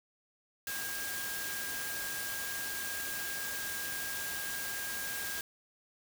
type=tone in noise; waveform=sine; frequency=1619 Hz; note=G#6; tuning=45 cents flat; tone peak=-40 dBFS; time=0.67-5.41 s; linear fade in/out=2 ms; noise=white; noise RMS=-39 dBFS; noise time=0.67-5.41 s; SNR=-4 dB; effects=none